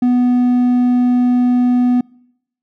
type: tone with hard clipping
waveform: sine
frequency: 246.9 Hz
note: B3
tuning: in tune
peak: -11 dBFS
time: 0.02-2.01 s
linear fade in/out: 5 ms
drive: 3 dB
effects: noise-tail reverb RT60 0.8 s tail -26 dB re dry